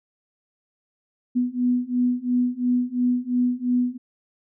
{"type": "beating tone pair", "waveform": "sine", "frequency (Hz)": [245.6, 248.5], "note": ["B3", "B3"], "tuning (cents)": [-9, 11], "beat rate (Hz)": 2.9, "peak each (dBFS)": [-23, -22], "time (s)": [1.35, 3.98], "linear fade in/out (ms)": 20, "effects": []}